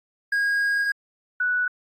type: tone pair in turn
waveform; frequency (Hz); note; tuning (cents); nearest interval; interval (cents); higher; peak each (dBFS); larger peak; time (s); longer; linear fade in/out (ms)
triangle / sine; 1636 / 1477.9; G#6 / F#6; -26 / -2; major second; 176; first; -18 / -20; first; 0.32-0.92 / 1.4-1.68; first; 5
effects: AAC 32 kbps